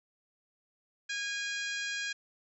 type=harmonic tone; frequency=819 Hz; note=G#5; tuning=24 cents flat; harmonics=2 / 3 / 4 / 5 / 6 / 7 / 8 / 9; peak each=-36 / -40 / -42 / -44 / -46 / -47 / -48 / -49 dBFS; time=1.09-2.13 s; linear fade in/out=10 ms; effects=none